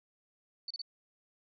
sine tone bursts, 4494 Hz, C#8, 23 cents sharp, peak -37 dBFS, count 3, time 0.68-0.817 s, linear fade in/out 2 ms, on 25 ms, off 31 ms, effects none

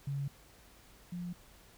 sine tone pair in turn, 139.8 / 176.14 Hz, C#3 / F3, +15 / +15 cents, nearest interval major third, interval 400 cents, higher second, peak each -33 / -37 dBFS, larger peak first, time 0.07-0.28 / 1.12-1.33 s, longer neither, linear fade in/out 5 ms, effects added 50 Hz sine -64 dBFS peak until 1.77 s + pink hiss -60 dBFS RMS until 1.77 s

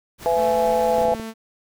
pink noise, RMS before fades -38 dBFS, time 0.18-1.08 s, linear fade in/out 50 ms
harmonic tone, 167.5 Hz, E3, 28 cents sharp, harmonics 3 / 4 / 5, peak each -20 / -21 / -22 dBFS, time 0.26-1.14 s, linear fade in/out 0 ms
sawtooth tone with pitch glide, 221.4 to 223.3 Hz, A3 to A3, +11 to +26 cents, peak -26 dBFS, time 0.35-1.34 s, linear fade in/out 50 ms, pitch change +15 cents, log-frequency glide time 0.49-1.14 s
clicks, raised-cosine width 2 ms, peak -20 dBFS, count 7, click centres 0.983 / 1.015 / 1.053 / 1.084 / 1.119 / 1.149 / 1.198 s
effects none

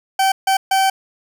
40% pulse tone bursts at uneven times, 771 Hz, G5, 29 cents flat, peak -12 dBFS, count 3, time 0.19-0.32 / 0.47-0.57 / 0.71-0.9 s, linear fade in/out 5 ms, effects none

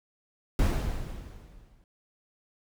brown noise with exponential decay, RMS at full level -21 dBFS, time 0.59-1.84 s, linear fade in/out 1 ms, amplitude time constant 270 ms, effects none

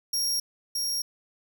sawtooth tone with echo, 5588 Hz, F8, in tune, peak -22 dBFS, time 0.13-0.4 s, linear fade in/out 5 ms, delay 620 ms, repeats 1, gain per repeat -2 dB, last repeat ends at 1.02 s, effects none

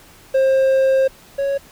triangle tone pair in turn, 532 / 554.4 Hz, C5 / C#5, +29 / 0 cents, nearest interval minor second, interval 71 cents, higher second, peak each -10 / -15 dBFS, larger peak first, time 0.34-1.08 / 1.38-1.58 s, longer first, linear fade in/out 10 ms, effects pink hiss -46 dBFS RMS until 1.71 s

